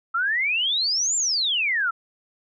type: exponential two-way sweep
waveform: sine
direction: up then down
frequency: 1309 to 7459 to 1309 Hz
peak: -20 dBFS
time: 0.14-1.91 s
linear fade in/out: 10 ms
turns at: 1.16 s
effects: none